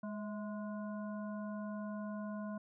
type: harmonic tone with a mistuned harmonic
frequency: 207.7 Hz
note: G#3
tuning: in tune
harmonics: 1 / 3 / 5 / 7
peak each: -40 / -47 / -51 / -55 dBFS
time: 0.03-2.58 s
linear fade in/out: 5 ms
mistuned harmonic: 3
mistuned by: +57 cents
effects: none